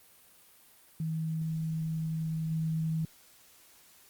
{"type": "tone with level steps", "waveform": "sine", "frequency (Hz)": 160, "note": "D#3", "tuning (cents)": 49, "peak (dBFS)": [-30, -28], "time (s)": [1, 3.05], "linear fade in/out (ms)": 2, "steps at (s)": 2.5, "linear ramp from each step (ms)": 20, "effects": ["white hiss -59 dBFS RMS until 4.09 s", "Opus 32 kbps"]}